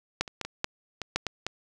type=clicks; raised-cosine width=0.2 ms; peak=-8 / -23 / -14 / -18 / -9 / -16 / -8 / -12 / -13 dBFS; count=9; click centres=0.21 / 0.278 / 0.413 / 0.45 / 0.644 / 1.017 / 1.16 / 1.267 / 1.466 s; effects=none